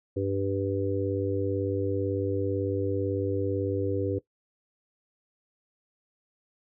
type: harmonic tone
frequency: 98 Hz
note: G2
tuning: in tune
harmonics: 1 / 3 / 4 / 5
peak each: -31 / -31 / -31 / -31 dBFS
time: 0.16-4.19 s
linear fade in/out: 10 ms
effects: noise-tail reverb RT60 0.1 s tail -18 dB re dry